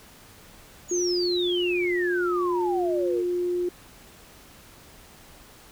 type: exponential sweep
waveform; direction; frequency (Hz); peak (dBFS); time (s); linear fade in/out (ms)
sine; down; 6900 to 435; -27; 0.88-3.24; 50
type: tone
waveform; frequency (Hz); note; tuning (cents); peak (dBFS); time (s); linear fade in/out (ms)
sine; 354.7; F4; +27; -23; 0.91-3.69; 5
effects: pink hiss -50 dBFS RMS until 5.71 s